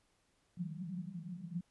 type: band-pass noise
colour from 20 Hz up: pink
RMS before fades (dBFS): -43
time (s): 0.57-1.61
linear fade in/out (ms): 5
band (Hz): 160 to 190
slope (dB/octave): 96
effects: pink hiss -75 dBFS RMS until 1.7 s + resampled to 24000 Hz